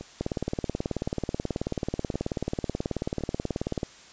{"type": "two click trains", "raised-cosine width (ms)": 2, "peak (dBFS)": [-24, -14], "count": [4, 68], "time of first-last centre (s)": [[0.01, 3.208], [0.21, 3.832]], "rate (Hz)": [0.938, 18.5], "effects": ["white hiss -50 dBFS RMS until 4.12 s", "resampled to 16000 Hz"]}